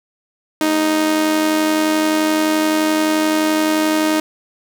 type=tone with amplitude modulation; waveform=sawtooth; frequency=311.1 Hz; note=D#4; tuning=in tune; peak=-8 dBFS; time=0.61-4.2 s; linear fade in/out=2 ms; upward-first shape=sine; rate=91.6 Hz; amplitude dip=45%; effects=none